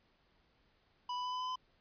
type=tone with pitch steps; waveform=square; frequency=987.8 / 993.5 / 999.3 / 1005.1 / 1010.9 / 1016.7 Hz; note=B5 / B5 / B5 / B5 / B5 / B5; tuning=0 / +10 / +20 / +30 / +40 / +50 cents; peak=-37 dBFS; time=1.09-1.558 s; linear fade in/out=5 ms; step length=78 ms; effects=pink hiss -72 dBFS RMS until 1.8 s + resampled to 11025 Hz